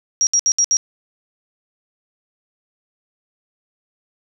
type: tone bursts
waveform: sine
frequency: 5670 Hz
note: F8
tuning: 25 cents sharp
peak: -12 dBFS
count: 5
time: 0.21-0.769 s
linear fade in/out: 0 ms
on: 59 ms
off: 66 ms
effects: none